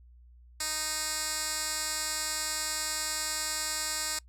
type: tone with band-pass filter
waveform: 10% pulse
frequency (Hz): 310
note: D#4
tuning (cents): -6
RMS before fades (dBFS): -33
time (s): 0.6-4.19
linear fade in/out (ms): 5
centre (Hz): 7400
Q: 1.4
effects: noise-tail reverb RT60 0.1 s tail -24 dB re dry + added 60 Hz sine -52 dBFS peak until 4.28 s